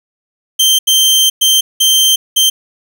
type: tone bursts at uneven times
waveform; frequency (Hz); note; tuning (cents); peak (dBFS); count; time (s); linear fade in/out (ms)
sawtooth; 3136; G7; 0; -4; 5; 0.59-0.79 / 0.87-1.3 / 1.41-1.61 / 1.8-2.16 / 2.36-2.5; 10
effects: none